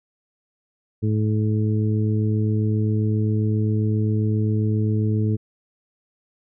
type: harmonic tone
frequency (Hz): 107.5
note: A2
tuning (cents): -40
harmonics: 1 / 2 / 3 / 4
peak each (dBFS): -19 / -25 / -29 / -31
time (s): 1.02-5.37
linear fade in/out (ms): 20
effects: none